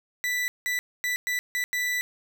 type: tone bursts at uneven times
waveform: 40% pulse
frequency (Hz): 1977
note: B6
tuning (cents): +1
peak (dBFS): -24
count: 6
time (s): 0.24-0.48 / 0.66-0.79 / 1.04-1.16 / 1.27-1.39 / 1.55-1.64 / 1.73-2.01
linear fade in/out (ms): 0
effects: none